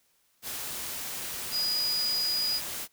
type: tone in noise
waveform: sine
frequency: 4921 Hz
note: D#8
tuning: 20 cents flat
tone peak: -26 dBFS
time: 1.51-2.61 s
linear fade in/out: 50 ms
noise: white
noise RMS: -36 dBFS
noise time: 0.42-2.88 s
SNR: +7 dB
effects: white hiss -69 dBFS RMS until 2.92 s